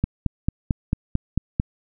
click train, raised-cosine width 5 ms, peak -7 dBFS, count 8, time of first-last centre 0.04-1.599 s, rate 4.49 Hz, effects none

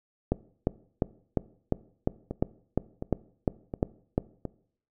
two click trains, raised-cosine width 2 ms, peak -10 / -19 dBFS, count 12 / 4, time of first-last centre 0.32-4.18 / 2.31-4.453 s, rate 2.85 / 1.4 Hz, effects noise-tail reverb RT60 0.6 s tail -20 dB re dry

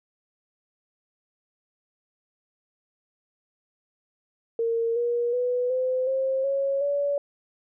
sine tone with pitch steps, 460 / 476.8 / 494.2 / 512.2 / 530.8 / 550.2 / 570.3 Hz, A#4 / A#4 / B4 / C5 / C5 / C#5 / C#5, -23 / +39 / +1 / -37 / +25 / -13 / +49 cents, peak -22 dBFS, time 4.59-7.18 s, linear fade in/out 2 ms, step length 370 ms, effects none

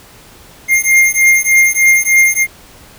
square beating tone pair, 2116 / 2119.3 Hz, C7 / C7, +19 / +22 cents, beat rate 3.3 Hz, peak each -11 dBFS, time 0.68-2.47 s, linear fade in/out 50 ms, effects pink hiss -40 dBFS RMS until 2.98 s

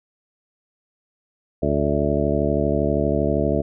harmonic tone, 72.6 Hz, D2, 19 cents flat, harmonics 1 / 2 / 3 / 4 / 5 / 6 / 8 / 9, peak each -26 / -26 / -26 / -26 / -26 / -26 / -26 / -26 dBFS, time 1.62-3.62 s, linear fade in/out 10 ms, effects none

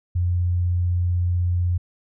sine tone, 88.4 Hz, F2, 22 cents sharp, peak -18 dBFS, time 0.15-1.78 s, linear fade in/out 10 ms, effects none

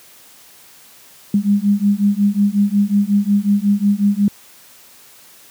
sine beating tone pair, 200.2 / 205.7 Hz, G3 / G#3, +37 / -16 cents, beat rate 5.5 Hz, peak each -15 dBFS, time 1.34-4.28 s, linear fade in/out 2 ms, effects white hiss -45 dBFS RMS until 5.5 s + high-pass 100 Hz 12 dB/octave

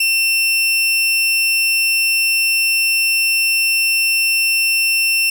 sawtooth tone, 2700 Hz, E7, 41 cents sharp, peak -10 dBFS, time 0-5.3 s, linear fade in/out 5 ms, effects none

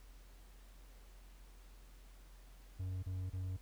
triangle tone bursts, 92.6 Hz, F#2, 2 cents sharp, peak -36 dBFS, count 3, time 2.79-3.57 s, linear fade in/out 10 ms, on 240 ms, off 30 ms, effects added 44 Hz sine -55 dBFS peak until 3.61 s + pink hiss -66 dBFS RMS until 3.61 s

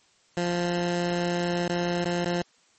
15% pulse tone with dropouts, 174.61 Hz, F3, in tune, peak -18 dBFS, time 0.37-2.42 s, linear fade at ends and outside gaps 2 ms, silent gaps 1.68-1.695 / 2.044-2.054 / 2.246-2.258 s, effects white hiss -62 dBFS RMS until 2.78 s + MP3 32 kbps

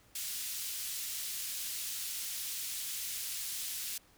white band-pass noise, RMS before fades -39 dBFS, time 0.15-3.98 s, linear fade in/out 5 ms, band 2800 to 16000 Hz, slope 12 dB/octave, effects pink hiss -64 dBFS RMS until 4.17 s

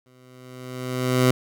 15% pulse tone with exponential growth, 127.1 Hz, C3, 50 cents flat, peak -8 dBFS, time 0.06-1.31 s, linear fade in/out 2 ms, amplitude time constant 270 ms, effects none

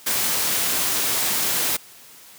white noise, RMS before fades -22 dBFS, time 0.06-1.77 s, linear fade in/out 10 ms, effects white hiss -46 dBFS RMS until 2.38 s + high-pass 100 Hz 12 dB/octave

